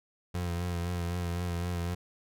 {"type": "tone with vibrato", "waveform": "30% pulse", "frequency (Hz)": 87.31, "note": "F2", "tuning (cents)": 0, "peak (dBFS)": -28, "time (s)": [0.34, 1.95], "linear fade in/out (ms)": 10, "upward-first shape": "sine", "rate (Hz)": 3.9, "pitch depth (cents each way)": 37, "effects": []}